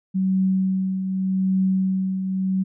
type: tone with tremolo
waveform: sine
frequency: 189.2 Hz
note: F#3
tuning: 39 cents sharp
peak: -16 dBFS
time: 0.14-2.64 s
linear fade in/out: 20 ms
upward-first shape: triangle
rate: 0.84 Hz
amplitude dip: 55%
effects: none